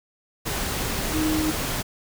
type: tone in noise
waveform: sine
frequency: 311.1 Hz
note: D#4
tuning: in tune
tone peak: -22 dBFS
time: 1.13-1.52 s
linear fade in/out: 20 ms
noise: pink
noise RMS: -27 dBFS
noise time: 0.45-1.83 s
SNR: +2 dB
effects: none